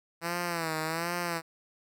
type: tone with vibrato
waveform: 5% pulse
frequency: 166.1 Hz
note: E3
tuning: 13 cents sharp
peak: -19 dBFS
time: 0.21-1.42 s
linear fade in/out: 50 ms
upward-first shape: sine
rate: 1.3 Hz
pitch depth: 95 cents each way
effects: none